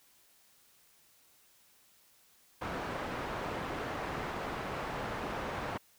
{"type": "low-pass noise", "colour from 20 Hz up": "white", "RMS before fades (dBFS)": -38, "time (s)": [2.61, 5.78], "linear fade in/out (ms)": 10, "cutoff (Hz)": 1200, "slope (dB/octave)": 12, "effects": ["white hiss -65 dBFS RMS until 5.98 s"]}